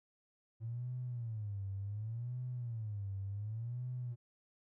triangle tone with vibrato, 110.7 Hz, A2, 11 cents sharp, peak -34 dBFS, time 0.6-4.16 s, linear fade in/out 50 ms, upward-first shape sine, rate 0.68 Hz, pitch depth 220 cents each way, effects tanh soft clip ceiling -36 dBFS

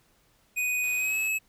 square tone with pitch glide, 2489 to 2583 Hz, D#7 to E7, 0 to -36 cents, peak -26 dBFS, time 0.56-1.39 s, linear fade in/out 20 ms, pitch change +64 cents, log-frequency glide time 0.96-1.17 s
click train, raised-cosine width 0.2 ms, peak -32 dBFS, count 51, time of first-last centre 0.84-1.275 s, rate 115 Hz
effects pink hiss -65 dBFS RMS until 1.48 s

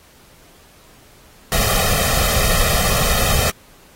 pink noise with comb filter, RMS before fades -17 dBFS, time 1.52-3.5 s, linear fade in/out 0 ms, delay 1.6 ms, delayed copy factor +0.9, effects pink hiss -49 dBFS RMS until 3.95 s + AAC 48 kbps

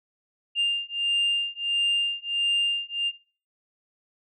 sine beating tone pair, 2800 / 2801.5 Hz, F7 / F7, +4 / +5 cents, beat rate 1.5 Hz, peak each -24 dBFS, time 0.55-3.12 s, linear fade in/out 50 ms, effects noise-tail reverb RT60 0.4 s tail -19 dB re dry + tanh soft clip ceiling -18 dBFS

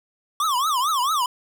square tone with vibrato, 1124 Hz, C#6, 24 cents sharp, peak -20 dBFS, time 0.4-1.26 s, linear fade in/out 2 ms, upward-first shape triangle, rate 4.5 Hz, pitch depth 290 cents each way, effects none

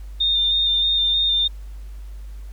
sine tone with vibrato, 3635 Hz, A#7, 44 cents flat, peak -16 dBFS, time 0.2-1.48 s, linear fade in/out 10 ms, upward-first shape square, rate 3.2 Hz, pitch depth 14 cents each way, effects added 50 Hz sine -32 dBFS peak until 2.52 s + pink hiss -55 dBFS RMS until 2.52 s

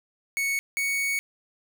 45% pulse tone pair in turn, 2217 / 2228 Hz, C#7 / C#7, 0 / +8 cents, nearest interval unison, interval 8 cents, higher second, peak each -24 dBFS, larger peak neither, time 0.37-0.59 / 0.77-1.19 s, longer second, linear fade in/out 0 ms, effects none

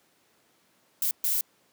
violet noise bursts at uneven times, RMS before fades -26 dBFS, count 2, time 1.02-1.11 / 1.24-1.41 s, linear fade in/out 2 ms, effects pink hiss -65 dBFS RMS until 1.72 s + high-pass 200 Hz 12 dB/octave

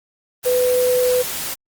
sine tone in noise, 499.6 Hz, B4, 20 cents sharp, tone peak -14 dBFS, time 0.45-1.23 s, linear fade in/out 20 ms, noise white, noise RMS -26 dBFS, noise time 0.43-1.55 s, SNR +9 dB, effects Opus 24 kbps

